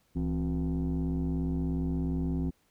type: tone with frequency modulation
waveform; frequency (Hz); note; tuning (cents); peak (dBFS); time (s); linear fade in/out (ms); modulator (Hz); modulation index
sine; 166.7; E3; +20; -25; 0.15-2.51; 20; 96.9; 1.3
effects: tanh soft clip ceiling -26 dBFS + pink hiss -70 dBFS RMS until 2.7 s